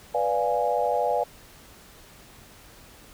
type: chord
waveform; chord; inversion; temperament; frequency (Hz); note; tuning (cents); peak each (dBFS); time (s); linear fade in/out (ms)
sine; B diminished seventh; none; equal; 493.9 / 587.3 / 698.5 / 830.6; B4 / D5 / F5 / Ab5; 0 / 0 / 0 / 0; -27; 0.14-1.24; 10
effects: pink hiss -50 dBFS RMS until 3.13 s